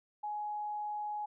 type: tone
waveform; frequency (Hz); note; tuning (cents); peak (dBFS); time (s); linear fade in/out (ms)
sine; 838; G#5; +15; -35; 0.23-1.26; 10
effects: none